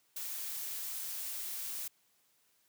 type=noise; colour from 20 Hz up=blue; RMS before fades=-40 dBFS; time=0.16-1.88 s; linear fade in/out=5 ms; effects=white hiss -72 dBFS RMS until 2.68 s + high-pass 80 Hz 12 dB/octave